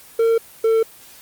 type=tone pair in turn; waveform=triangle; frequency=456.1 / 448.8 Hz; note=A#4 / A4; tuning=-38 / +34 cents; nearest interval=unison; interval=28 cents; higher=first; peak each=-11 dBFS; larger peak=neither; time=0.19-0.38 / 0.64-0.83 s; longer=neither; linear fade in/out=5 ms; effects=white hiss -44 dBFS RMS until 1.21 s + Opus 24 kbps